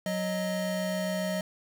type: tone pair together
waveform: square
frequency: 185.01 / 622.3 Hz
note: F#3 / D#5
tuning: 0 / 0 cents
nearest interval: octave + major sixth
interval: 2100 cents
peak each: -32 / -32 dBFS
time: 0.06-1.41 s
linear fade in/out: 2 ms
effects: none